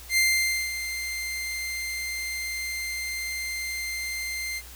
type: tone with ADSR envelope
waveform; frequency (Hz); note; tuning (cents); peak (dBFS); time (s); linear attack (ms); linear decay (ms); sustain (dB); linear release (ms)
sawtooth; 2093; C7; 0; -15; 0.09-4.62; 82; 530; -11; 49
effects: added 60 Hz sine -45 dBFS peak until 4.75 s + white hiss -46 dBFS RMS until 4.75 s